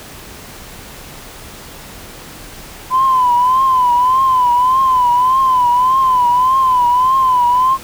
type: tone with vibrato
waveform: sine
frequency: 1014 Hz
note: B5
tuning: 45 cents sharp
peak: -8 dBFS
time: 2.9-7.78 s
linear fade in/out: 50 ms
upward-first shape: triangle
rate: 1.7 Hz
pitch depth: 98 cents each way
effects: tanh soft clip ceiling -4 dBFS + pink hiss -34 dBFS RMS until 7.83 s